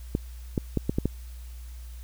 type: clicks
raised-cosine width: 3 ms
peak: -11 dBFS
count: 6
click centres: 0.151 / 0.578 / 0.773 / 0.895 / 0.985 / 1.056 s
effects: added 60 Hz sine -38 dBFS peak until 2.03 s + white hiss -55 dBFS RMS until 2.03 s